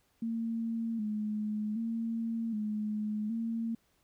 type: tone with vibrato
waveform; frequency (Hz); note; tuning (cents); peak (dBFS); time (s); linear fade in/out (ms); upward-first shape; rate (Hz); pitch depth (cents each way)
sine; 220; A3; 0; -31; 0.22-3.75; 5; square; 0.65; 63
effects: pink hiss -72 dBFS RMS until 4.03 s